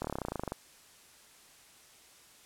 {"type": "slowing click train", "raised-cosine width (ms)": 1, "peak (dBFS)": -20, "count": 16, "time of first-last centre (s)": [0.02, 0.521], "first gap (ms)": 25, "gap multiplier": 1.04, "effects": ["white hiss -58 dBFS RMS until 2.45 s", "low-pass 11000 Hz 12 dB/octave"]}